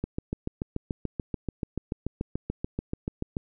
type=click train; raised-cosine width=3 ms; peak=-16 dBFS; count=24; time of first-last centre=0.04-3.369 s; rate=6.91 Hz; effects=none